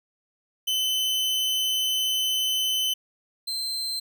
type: tone pair in turn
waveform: 40% pulse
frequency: 3039 / 4118 Hz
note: F#7 / C8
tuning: +46 / -28 cents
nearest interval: perfect fourth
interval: 526 cents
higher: second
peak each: -22 / -26 dBFS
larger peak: first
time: 0.67-2.94 / 3.47-4 s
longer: first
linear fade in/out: 10 ms
effects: none